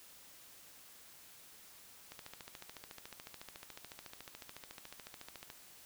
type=click train; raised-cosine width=0.2 ms; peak=-30 dBFS; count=48; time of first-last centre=2.12-5.501 s; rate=13.9 Hz; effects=white hiss -58 dBFS RMS until 5.85 s